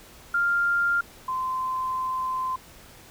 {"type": "tone pair in turn", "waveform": "sine", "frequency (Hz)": [1396.9, 1033.3], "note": ["F6", "C6"], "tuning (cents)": [0, -22], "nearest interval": "perfect fourth", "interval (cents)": 522, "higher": "first", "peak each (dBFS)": [-20, -25], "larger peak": "first", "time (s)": [[0.34, 1.01], [1.28, 2.56]], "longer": "second", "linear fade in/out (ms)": 5, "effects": ["pink hiss -49 dBFS RMS until 3.1 s"]}